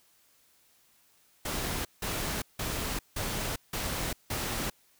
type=noise bursts; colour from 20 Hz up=pink; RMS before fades=-33 dBFS; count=6; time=1.45-4.7 s; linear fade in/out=5 ms; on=400 ms; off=170 ms; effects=white hiss -65 dBFS RMS until 4.99 s